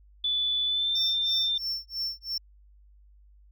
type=tone with pitch glide; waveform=sine; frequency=3477 to 3585 Hz; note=A7 to A7; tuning=-21 to +32 cents; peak=-24 dBFS; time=0.24-1.58 s; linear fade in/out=5 ms; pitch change=+53 cents; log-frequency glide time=0.66-0.96 s
type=tone with tremolo; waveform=triangle; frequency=5410 Hz; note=E8; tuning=44 cents sharp; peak=-26 dBFS; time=0.95-2.38 s; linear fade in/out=5 ms; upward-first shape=sine; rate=3 Hz; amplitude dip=100%
effects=added 50 Hz sine -53 dBFS peak until 3.51 s